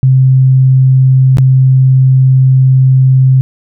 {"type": "tone with dropouts", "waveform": "sine", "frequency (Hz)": 131.2, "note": "C3", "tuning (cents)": 5, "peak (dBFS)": -3, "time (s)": [0.03, 3.41], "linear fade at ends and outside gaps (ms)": 0, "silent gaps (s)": [1.371, 1.384], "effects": []}